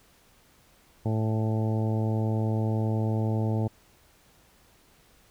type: harmonic tone with a mistuned harmonic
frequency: 110 Hz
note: A2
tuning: in tune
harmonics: 1 / 2 / 3 / 4 / 5 / 6 / 7 / 8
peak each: -25 / -31 / -35 / -37 / -39 / -41 / -42 / -43 dBFS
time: 1.05-3.68 s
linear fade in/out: 10 ms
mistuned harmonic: 8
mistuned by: -16 cents
effects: pink hiss -60 dBFS RMS until 5.3 s